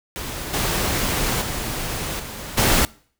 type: noise with level steps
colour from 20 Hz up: pink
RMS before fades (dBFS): -30 / -22 / -27 / -33 / -17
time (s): 0.16-2.85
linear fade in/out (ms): 0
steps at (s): 0.53 / 1.41 / 2.19 / 2.57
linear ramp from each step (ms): 10
effects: noise-tail reverb RT60 0.5 s tail -23 dB re dry